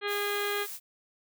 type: harmonic tone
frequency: 409.1 Hz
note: G#4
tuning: 26 cents flat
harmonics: 1 / 2 / 3 / 4 / 5 / 6 / 7 / 8 / 9 / 10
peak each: -32 / -41 / -37 / -36 / -39 / -40 / -47 / -40 / -48 / -44 dBFS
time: 0.01-0.67 s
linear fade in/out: 50 ms
type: noise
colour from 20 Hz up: blue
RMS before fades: -40 dBFS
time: 0.07-0.8 s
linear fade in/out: 50 ms
effects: none